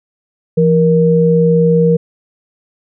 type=tone pair together; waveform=sine; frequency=168.5 / 470.3 Hz; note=E3 / A#4; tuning=+38 / +15 cents; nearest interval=octave + tritone; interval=1777 cents; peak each=-10 dBFS; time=0.57-1.97 s; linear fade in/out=10 ms; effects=none